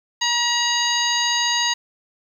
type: harmonic tone with a mistuned harmonic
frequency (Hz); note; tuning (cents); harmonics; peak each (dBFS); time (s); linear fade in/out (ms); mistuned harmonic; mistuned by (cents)
954; A#5; +40; 1 / 2 / 3 / 4 / 5 / 7; -25 / -25 / -25 / -25 / -25 / -25; 0.21-1.74; 10; 7; -29
effects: 8-bit